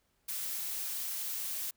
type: noise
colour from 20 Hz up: blue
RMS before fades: -37 dBFS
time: 0.28-1.71 s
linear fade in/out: 10 ms
effects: pink hiss -75 dBFS RMS until 1.76 s